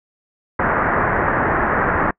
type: low-pass noise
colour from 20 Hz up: white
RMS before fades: -18 dBFS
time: 0.59-2.11 s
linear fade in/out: 5 ms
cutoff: 1800 Hz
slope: 48 dB/octave
effects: noise-tail reverb RT60 0.1 s tail -26 dB re dry